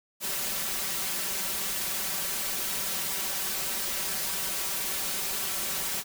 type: noise with comb filter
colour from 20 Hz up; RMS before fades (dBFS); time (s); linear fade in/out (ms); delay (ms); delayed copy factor
white; -31; 0.2-6.04; 50; 5.2; +0.8
effects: none